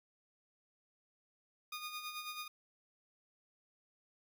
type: tone with tremolo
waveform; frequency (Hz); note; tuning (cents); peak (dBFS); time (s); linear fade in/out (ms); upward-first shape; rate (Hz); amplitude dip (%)
15% pulse; 1227; D#6; -25; -34; 1.72-2.48; 5; sine; 9.2; 55
effects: none